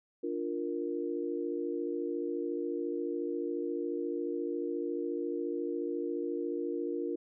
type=chord; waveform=sine; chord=Bb major; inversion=first; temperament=equal with one note detuned; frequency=295 / 349.2 / 466.2 Hz; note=D4 / F4 / Bb4; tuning=+8 / 0 / 0 cents; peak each=-37 / -35 / -37 dBFS; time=0.23-7.16 s; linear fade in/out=10 ms; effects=none